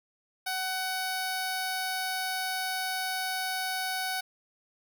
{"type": "tone with notch filter", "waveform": "10% pulse", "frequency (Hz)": 750, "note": "F#5", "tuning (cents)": 23, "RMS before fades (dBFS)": -32, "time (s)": [0.46, 4.21], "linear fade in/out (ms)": 10, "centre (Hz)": 2700, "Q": 1.9, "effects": []}